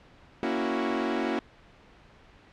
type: chord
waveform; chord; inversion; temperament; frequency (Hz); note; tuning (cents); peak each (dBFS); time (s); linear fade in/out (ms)
sawtooth; F# dominant seventh; first; equal; 233.1 / 277.2 / 329.6 / 370; A#3 / C#4 / E4 / F#4; 0 / 0 / 0 / 0; -28; 0.43-1.39; 0
effects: pink hiss -55 dBFS RMS until 2.52 s + low-pass 3000 Hz 12 dB/octave